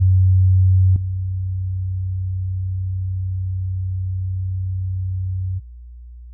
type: tone with level steps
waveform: sine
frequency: 93.4 Hz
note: F#2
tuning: 17 cents sharp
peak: -10 / -20 dBFS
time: 0-5.6 s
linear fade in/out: 20 ms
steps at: 0.96 s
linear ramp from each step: 2 ms
effects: added 60 Hz sine -35 dBFS peak until 6.33 s